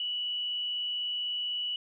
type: tone with frequency modulation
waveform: sine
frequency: 2948 Hz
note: F#7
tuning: 7 cents flat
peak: -30 dBFS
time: 0-1.76 s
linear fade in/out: 2 ms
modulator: 116 Hz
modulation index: 0.33
effects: none